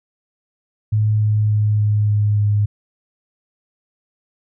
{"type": "tone with pitch steps", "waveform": "sine", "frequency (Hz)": [107.1, 106.42, 105.75, 105.08, 104.41, 103.75], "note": ["A2", "G#2", "G#2", "G#2", "G#2", "G#2"], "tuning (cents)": [-46, 43, 32, 21, 10, -1], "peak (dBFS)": -13, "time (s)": [0.92, 2.66], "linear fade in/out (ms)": 10, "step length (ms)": 290, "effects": []}